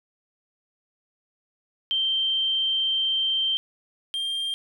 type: tone pair in turn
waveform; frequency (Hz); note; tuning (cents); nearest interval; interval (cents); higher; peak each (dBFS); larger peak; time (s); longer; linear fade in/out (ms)
sine / triangle; 3136 / 3189; G7 / G7; 0 / +29; unison; 29; second; -21 / -24; first; 1.91-3.57 / 4.14-4.54; first; 0
effects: none